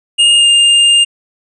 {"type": "tone with pitch glide", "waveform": "square", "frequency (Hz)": [2838, 2810], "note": ["F7", "F7"], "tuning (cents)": [27, 10], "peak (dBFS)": -6, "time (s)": [0.18, 1.05], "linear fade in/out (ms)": 20, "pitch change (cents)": -17, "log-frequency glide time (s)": [0.36, 0.47], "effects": ["resampled to 22050 Hz"]}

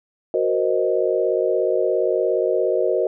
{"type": "chord", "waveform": "sine", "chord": "C half-diminished seventh", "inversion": "second", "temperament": "equal", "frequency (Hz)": [370, 466.2, 523.3, 622.3], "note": ["Gb4", "Bb4", "C5", "Eb5"], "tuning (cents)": [0, 0, 0, 0], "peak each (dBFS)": [-22, -22, -23, -23], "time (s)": [0.34, 3.07], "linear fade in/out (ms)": 2, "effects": []}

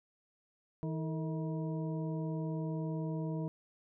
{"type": "harmonic tone with a mistuned harmonic", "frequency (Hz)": 159.8, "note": "D#3", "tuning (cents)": 47, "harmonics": [1, 2, 3, 4, 6], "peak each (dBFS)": [-35, -41, -45, -47, -51], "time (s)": [0.83, 3.48], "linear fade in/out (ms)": 0, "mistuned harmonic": 3, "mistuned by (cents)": -90, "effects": []}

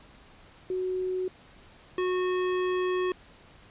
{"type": "tone pair in turn", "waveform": ["sine", "square"], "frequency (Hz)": [370, 366], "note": ["F#4", "F#4"], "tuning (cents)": [0, -19], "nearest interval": "unison", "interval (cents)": 19, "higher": "first", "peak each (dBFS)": [-27, -26], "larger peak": "second", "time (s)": [[0.7, 1.28], [1.98, 3.12]], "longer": "second", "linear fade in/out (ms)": 2, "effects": ["pink hiss -54 dBFS RMS until 3.7 s", "resampled to 8000 Hz"]}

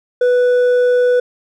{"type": "tone with hard clipping", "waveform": "sine", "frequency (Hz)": 493.9, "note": "B4", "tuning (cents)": 0, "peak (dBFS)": -11, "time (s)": [0.21, 1.2], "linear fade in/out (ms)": 5, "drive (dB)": 4, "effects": []}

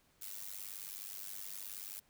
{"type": "noise with amplitude modulation", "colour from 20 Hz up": "blue", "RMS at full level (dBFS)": -42, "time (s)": [0.21, 2], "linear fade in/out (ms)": 10, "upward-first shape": "sine", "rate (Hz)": 99, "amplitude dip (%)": 95, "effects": ["pink hiss -71 dBFS RMS until 2.09 s"]}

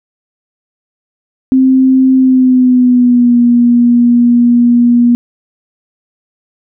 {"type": "tone with pitch glide", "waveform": "sine", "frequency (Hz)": [261.6, 239.9], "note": ["C4", "A#3"], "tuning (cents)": [0, 50], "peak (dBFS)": -4, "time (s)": [1.52, 5.15], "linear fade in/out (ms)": 0, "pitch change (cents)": -150, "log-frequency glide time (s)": [2.15, 3.38], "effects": []}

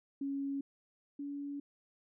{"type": "tone pair in turn", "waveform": "sine", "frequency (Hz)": [277.2, 284.3], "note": ["C#4", "C#4"], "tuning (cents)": [0, 44], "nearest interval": "unison", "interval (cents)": 44, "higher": "second", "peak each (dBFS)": [-34, -38], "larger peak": "first", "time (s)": [[0.21, 0.61], [1.19, 1.6]], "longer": "second", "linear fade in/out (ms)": 5, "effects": []}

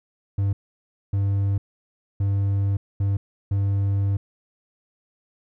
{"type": "tone bursts at uneven times", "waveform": "triangle", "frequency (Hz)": 99.2, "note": "G2", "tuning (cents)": 21, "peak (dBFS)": -17, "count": 5, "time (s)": [[0.38, 0.53], [1.13, 1.58], [2.2, 2.77], [3, 3.17], [3.51, 4.17]], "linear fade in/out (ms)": 5, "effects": []}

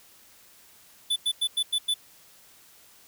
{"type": "tone bursts", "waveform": "square", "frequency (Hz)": 3485, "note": "A7", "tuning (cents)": -17, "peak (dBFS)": -23, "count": 6, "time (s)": [1.1, 1.942], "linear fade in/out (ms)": 10, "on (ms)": 62, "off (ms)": 94, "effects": ["white hiss -55 dBFS RMS until 3.07 s"]}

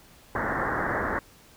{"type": "low-pass noise", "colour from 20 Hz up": "white", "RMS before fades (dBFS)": -28, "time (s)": [0.35, 1.19], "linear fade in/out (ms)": 2, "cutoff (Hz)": 1900, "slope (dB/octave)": 96, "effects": ["pink hiss -54 dBFS RMS until 1.56 s"]}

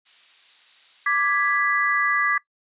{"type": "noise", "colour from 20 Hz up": "violet", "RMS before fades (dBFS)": -37, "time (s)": [0.05, 1.59], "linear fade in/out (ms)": 20}
{"type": "chord", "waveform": "sine", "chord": "G# diminished", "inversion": "second", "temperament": "equal", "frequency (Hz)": [1174.7, 1661.2, 1975.5], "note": ["D6", "G#6", "B6"], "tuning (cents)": [0, 0, 0], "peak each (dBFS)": -23, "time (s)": [1.06, 2.38], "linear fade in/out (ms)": 5}
{"effects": ["noise-tail reverb RT60 0.1 s tail -19 dB re dry", "resampled to 8000 Hz"]}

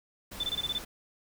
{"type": "noise", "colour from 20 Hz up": "pink", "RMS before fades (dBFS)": -43, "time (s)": [0.31, 0.85], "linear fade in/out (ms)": 10}
{"type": "tone bursts", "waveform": "sine", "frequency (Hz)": 3520, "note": "A7", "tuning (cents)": 0, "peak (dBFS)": -28, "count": 7, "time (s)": [0.4, 0.784], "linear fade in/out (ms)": 5, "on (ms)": 36, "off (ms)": 22}
{"effects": []}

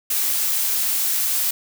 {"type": "noise", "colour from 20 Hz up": "blue", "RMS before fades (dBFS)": -21, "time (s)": [0.1, 1.51], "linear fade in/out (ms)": 5, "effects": []}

